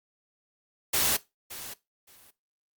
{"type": "noise with echo", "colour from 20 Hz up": "white", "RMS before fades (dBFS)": -25, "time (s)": [0.93, 1.17], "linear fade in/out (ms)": 10, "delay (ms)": 570, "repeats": 2, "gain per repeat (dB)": -15, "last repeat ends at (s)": 2.31, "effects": ["noise-tail reverb RT60 0.2 s tail -18 dB re dry", "Opus 48 kbps"]}